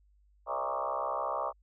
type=tone with frequency modulation; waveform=sine; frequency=872 Hz; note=A5; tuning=16 cents flat; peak=-30 dBFS; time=0.46-1.53 s; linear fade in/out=50 ms; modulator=66 Hz; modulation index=5.2; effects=added 50 Hz sine -62 dBFS peak until 1.62 s